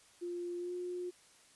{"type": "tone with pitch glide", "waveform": "sine", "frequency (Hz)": [350, 357.6], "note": ["F4", "F4"], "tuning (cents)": [4, 41], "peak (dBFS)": -37, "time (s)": [0.21, 1.11], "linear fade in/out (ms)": 20, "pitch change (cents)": 37, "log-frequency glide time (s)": [0.58, 0.73], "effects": ["white hiss -63 dBFS RMS until 1.55 s", "resampled to 24000 Hz"]}